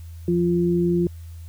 sine tone pair together, 173.7 / 347.4 Hz, F3 / F4, -9 / -9 cents, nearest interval octave, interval 1200 cents, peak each -20 dBFS, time 0.28-1.07 s, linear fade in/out 2 ms, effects added 83 Hz sine -35 dBFS peak until 1.48 s + white hiss -56 dBFS RMS until 1.48 s

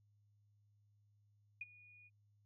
sine tone with ADSR envelope, 2452 Hz, D#7, 26 cents flat, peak -40 dBFS, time 1.61-2.1 s, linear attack 4 ms, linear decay 29 ms, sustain -20 dB, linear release 35 ms, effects added 103 Hz sine -70 dBFS peak until 2.45 s

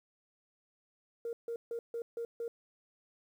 sine tone bursts, 466.2 Hz, A#4, in tune, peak -34 dBFS, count 6, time 1.25-2.48 s, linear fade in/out 2 ms, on 80 ms, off 150 ms, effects tanh soft clip ceiling -31 dBFS + 11-bit

